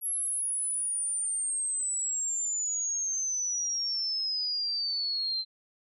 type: exponential sweep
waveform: sine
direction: down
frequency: 11320 to 4100 Hz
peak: -28 dBFS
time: 0.01-5.45 s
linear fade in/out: 50 ms
effects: none